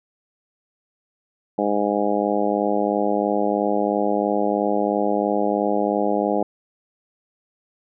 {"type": "harmonic tone", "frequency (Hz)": 103, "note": "G#2", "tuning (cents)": -14, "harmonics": [2, 3, 4, 5, 6, 7, 8], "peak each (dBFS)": [-26, -25, -26, -25, -26, -27, -27], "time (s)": [1.58, 6.43], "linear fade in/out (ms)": 5, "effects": []}